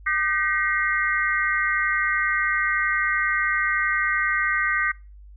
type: tone cluster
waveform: sine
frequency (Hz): 1212 / 1543 / 1910 / 2120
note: D#6 / G6 / A#6 / C7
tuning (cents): -46 / -28 / +42 / +22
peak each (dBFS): -27 / -25 / -24 / -27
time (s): 0.06-4.92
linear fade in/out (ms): 10
effects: noise-tail reverb RT60 0.3 s tail -24 dB re dry + added 50 Hz sine -42 dBFS peak until 5.36 s